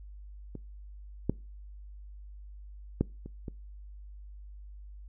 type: clicks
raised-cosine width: 3 ms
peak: -26 / -13 / -12 / -29 / -25 dBFS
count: 5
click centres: 0.553 / 1.296 / 3.01 / 3.26 / 3.482 s
effects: noise-tail reverb RT60 0.3 s tail -24 dB re dry + added 50 Hz sine -44 dBFS peak until 5.08 s